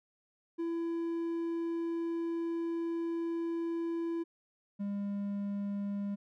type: tone pair in turn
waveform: triangle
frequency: 334.7 / 201.5 Hz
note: E4 / G3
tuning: +26 / +48 cents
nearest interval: major sixth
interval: 878 cents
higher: first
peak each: -30 / -31 dBFS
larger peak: first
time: 0.58-4.24 / 4.79-6.16 s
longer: first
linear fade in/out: 20 ms
effects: none